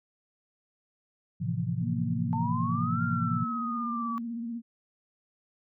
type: chord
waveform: sine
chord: F major seventh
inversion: first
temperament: equal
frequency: 110 / 130.81 / 164.81 / 174.61 Hz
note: A2 / C3 / E3 / F3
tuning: 0 / 0 / 0 / 0 cents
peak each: -33 dBFS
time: 1.4-3.45 s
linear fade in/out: 20 ms
type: tone with vibrato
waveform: sine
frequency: 233.1 Hz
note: A#3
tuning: in tune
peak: -32 dBFS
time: 1.8-4.62 s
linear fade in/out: 50 ms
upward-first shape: sine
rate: 16 Hz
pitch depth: 43 cents each way
type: exponential two-way sweep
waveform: sine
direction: up then down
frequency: 880 to 1396.9 to 1136 Hz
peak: -31 dBFS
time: 2.33-4.18 s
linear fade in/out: 0 ms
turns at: 3.03 s
effects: none